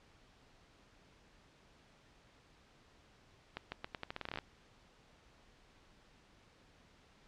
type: accelerating click train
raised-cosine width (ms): 0.3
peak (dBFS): -24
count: 15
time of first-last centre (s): 3.57-4.387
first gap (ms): 150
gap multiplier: 0.83
effects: pink hiss -65 dBFS RMS until 7.27 s + low-pass 5000 Hz 12 dB/octave